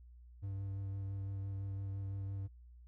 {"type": "tone with vibrato", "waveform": "triangle", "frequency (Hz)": 98, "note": "G2", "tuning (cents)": 0, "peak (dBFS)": -36, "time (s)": [0.42, 2.48], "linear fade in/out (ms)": 20, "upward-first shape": "sine", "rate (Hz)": 5.9, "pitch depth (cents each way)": 14, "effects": ["added 60 Hz sine -54 dBFS peak until 2.87 s"]}